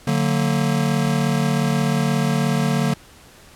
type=chord; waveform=square; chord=D augmented; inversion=none; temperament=just; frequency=146.83 / 183.54 / 229.4 Hz; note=D3 / F#3 / A#3; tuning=0 / -14 / -28 cents; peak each=-21 / -24 / -23 dBFS; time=0.07-2.94 s; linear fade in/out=5 ms; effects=pink hiss -47 dBFS RMS until 3.55 s + low-pass 12000 Hz 12 dB/octave